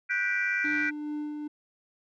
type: chord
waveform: sine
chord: G major seventh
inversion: third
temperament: just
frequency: 1470 / 1568 / 1960 / 2352 Hz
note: F#6 / G6 / B6 / D7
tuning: -12 / 0 / -14 / +2 cents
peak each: -30 / -31 / -30 / -30 dBFS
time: 0.09-0.91 s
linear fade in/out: 20 ms
type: tone with tremolo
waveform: triangle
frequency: 298.5 Hz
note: D4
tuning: 28 cents sharp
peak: -28 dBFS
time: 0.64-1.48 s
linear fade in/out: 10 ms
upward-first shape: sine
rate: 2.4 Hz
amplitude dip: 35%
effects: tanh soft clip ceiling -17 dBFS